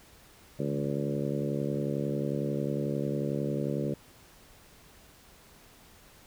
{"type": "harmonic tone with a mistuned harmonic", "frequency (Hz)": 71.1, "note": "C#2", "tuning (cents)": 45, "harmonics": [2, 3, 4, 5, 6, 7, 8], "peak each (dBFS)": [-33, -35, -36, -37, -38, -38, -39], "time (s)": [0.59, 3.94], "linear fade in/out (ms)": 5, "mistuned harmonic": 2, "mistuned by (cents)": 35, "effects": ["pink hiss -56 dBFS RMS until 6.26 s"]}